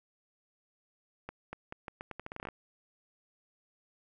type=accelerating click train; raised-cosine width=0.5 ms; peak=-25 dBFS; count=15; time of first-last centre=1.29-2.487 s; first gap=240 ms; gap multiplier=0.81; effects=none